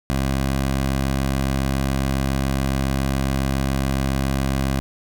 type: tone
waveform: 15% pulse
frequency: 67.2 Hz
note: C2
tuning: 47 cents sharp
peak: -13 dBFS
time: 0.1-4.8 s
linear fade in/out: 0 ms
effects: none